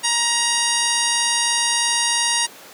harmonic tone, 943 Hz, A#5, 20 cents sharp, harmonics 1 / 2 / 3 / 4 / 5 / 6 / 7 / 9 / 10, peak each -26 / -26 / -26 / -26 / -26 / -26 / -26 / -26 / -26 dBFS, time 0.03-2.47 s, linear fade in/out 20 ms, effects pink hiss -41 dBFS RMS until 2.73 s + high-pass 300 Hz 12 dB/octave

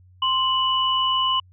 sine tone pair together, 1046.5 / 2960 Hz, C6 / F#7, 0 / 0 cents, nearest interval octave + tritone, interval 1800 cents, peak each -21 dBFS, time 0.22-1.4 s, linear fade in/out 5 ms, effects added 91 Hz sine -49 dBFS peak until 1.52 s

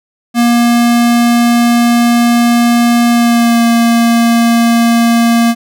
square tone with pitch glide, 237.2 to 233 Hz, A#3 to A#3, +30 to -1 cents, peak -7 dBFS, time 0.34-5.55 s, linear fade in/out 50 ms, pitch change -31 cents, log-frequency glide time 3.1-3.64 s, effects none

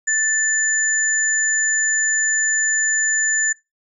sine tone pair together, 1760 / 7040 Hz, A6 / A8, 0 / 0 cents, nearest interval 2 octaves, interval 2400 cents, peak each -19 dBFS, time 0.07-3.53 s, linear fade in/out 10 ms, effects noise-tail reverb RT60 0.2 s tail -20 dB re dry

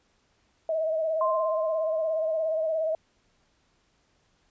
sine tone with vibrato, 637 Hz, D#5, 41 cents sharp, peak -24 dBFS, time 0.69-2.95 s, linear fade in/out 2 ms, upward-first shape sine, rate 17 Hz, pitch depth 46 cents each way
sine tone with exponential decay, 1046.5 Hz, C6, in tune, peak -23 dBFS, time 1.21-2.69 s, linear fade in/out 2 ms, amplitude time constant 320 ms
effects pink hiss -68 dBFS RMS until 4.5 s + resampled to 16000 Hz

